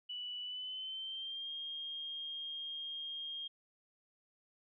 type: tone with pitch glide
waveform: sine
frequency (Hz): 2960 to 3228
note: F#7 to G#7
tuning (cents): 0 to -50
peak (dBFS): -40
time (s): 0.09-3.48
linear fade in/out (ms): 10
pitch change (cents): +150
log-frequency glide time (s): 0.42-1.51
effects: none